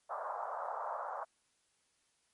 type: band-pass noise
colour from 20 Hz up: pink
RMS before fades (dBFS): -40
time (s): 0.09-1.25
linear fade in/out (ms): 20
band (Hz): 580 to 1300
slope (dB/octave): 48
effects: white hiss -75 dBFS RMS until 2.33 s + MP3 48 kbps